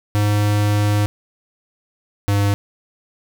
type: tone pair in turn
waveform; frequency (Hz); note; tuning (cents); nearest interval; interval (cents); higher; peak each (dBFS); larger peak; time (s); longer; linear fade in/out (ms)
square; 103.83 / 101.05; G#2 / G#2; 0 / -47; unison; 47; first; -15; neither; 0.15-1.06 / 2.28-2.54; first; 0
effects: 9-bit